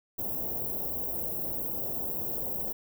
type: band-stop noise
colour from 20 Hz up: white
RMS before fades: -33 dBFS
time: 0.18-2.73 s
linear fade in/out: 10 ms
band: 680 to 16000 Hz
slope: 24 dB/octave
effects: none